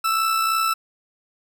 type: tone with amplitude modulation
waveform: 40% pulse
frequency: 1322 Hz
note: E6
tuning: 5 cents sharp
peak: -16 dBFS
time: 0.04-0.74 s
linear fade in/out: 10 ms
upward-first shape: sine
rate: 63.1 Hz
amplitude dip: 40%
effects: none